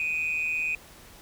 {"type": "tone with amplitude modulation", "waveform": "sine", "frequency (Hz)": 2489, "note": "D#7", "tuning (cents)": 0, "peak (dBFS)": -21, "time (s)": [0, 0.75], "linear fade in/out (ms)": 2, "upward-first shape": "sine", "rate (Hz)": 157, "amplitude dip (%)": 75, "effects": ["tanh soft clip ceiling -20 dBFS", "pink hiss -50 dBFS RMS until 1.21 s"]}